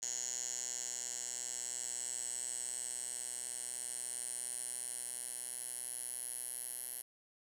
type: tone with band-pass filter sweep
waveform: 10% pulse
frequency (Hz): 122.9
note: B2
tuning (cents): -8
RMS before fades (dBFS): -42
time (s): 0.02-7.02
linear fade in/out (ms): 10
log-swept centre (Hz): 6800 to 11000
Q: 9.9
effects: 11-bit